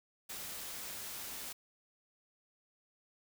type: noise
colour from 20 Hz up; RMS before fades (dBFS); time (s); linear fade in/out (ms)
white; -44; 0.29-1.53; 10
effects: none